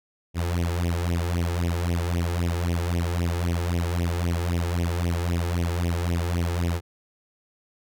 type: tone with flanger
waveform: sawtooth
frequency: 86 Hz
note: F2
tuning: 26 cents flat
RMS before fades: -25 dBFS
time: 0.34-6.81 s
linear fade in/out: 50 ms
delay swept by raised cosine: 0.33 to 2.43 ms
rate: 3.8 Hz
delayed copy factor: +0.9
effects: none